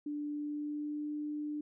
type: tone with pitch glide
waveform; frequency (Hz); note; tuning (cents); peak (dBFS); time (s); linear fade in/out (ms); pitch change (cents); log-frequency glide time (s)
sine; 294.5 to 298.1; D4 to D4; +5 to +26; -35; 0.06-1.61; 5; +21; 0.3-1.11
effects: none